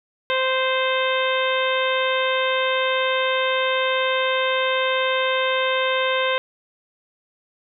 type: harmonic tone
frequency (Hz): 521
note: C5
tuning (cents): -7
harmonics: 1 / 2 / 3 / 4 / 5 / 6 / 7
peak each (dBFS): -22 / -25 / -27 / -28 / -29 / -30 / -30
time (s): 0.3-6.38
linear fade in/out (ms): 0
effects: none